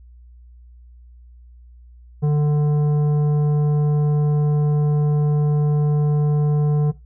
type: tone with tanh clipping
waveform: sine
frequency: 148.3 Hz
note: D3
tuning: 17 cents sharp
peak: -16 dBFS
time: 2.22-6.92 s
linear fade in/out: 20 ms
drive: 10 dB
effects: noise-tail reverb RT60 0.2 s tail -17 dB re dry + added 60 Hz sine -42 dBFS peak until 7.05 s